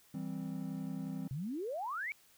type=chord; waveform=triangle; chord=C major; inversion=first; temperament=equal; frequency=164.81 / 196 / 261.6 Hz; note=E3 / G3 / C4; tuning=0 / 0 / 0 cents; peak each=-40 dBFS; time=0.14-1.28 s; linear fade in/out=5 ms
type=exponential sweep; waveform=sine; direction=up; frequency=123.6 to 2349 Hz; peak=-36 dBFS; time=1.31-2.12 s; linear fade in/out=0 ms
effects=white hiss -65 dBFS RMS until 2.37 s